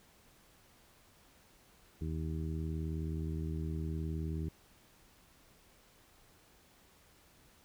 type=harmonic tone; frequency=79.3 Hz; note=D#2; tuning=33 cents sharp; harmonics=1 / 2 / 3 / 4 / 5; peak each=-37 / -39 / -47 / -45 / -49 dBFS; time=2.01-4.49 s; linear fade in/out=5 ms; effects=pink hiss -64 dBFS RMS until 7.64 s